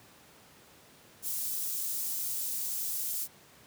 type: high-pass noise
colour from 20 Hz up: white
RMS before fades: -34 dBFS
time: 1.22-3.28 s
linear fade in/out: 50 ms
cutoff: 7200 Hz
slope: 12 dB/octave
effects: pink hiss -57 dBFS RMS until 3.66 s + high-pass 100 Hz 12 dB/octave